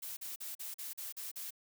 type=noise bursts; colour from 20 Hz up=blue; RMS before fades=-43 dBFS; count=8; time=0.02-1.507 s; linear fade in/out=10 ms; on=150 ms; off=41 ms; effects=none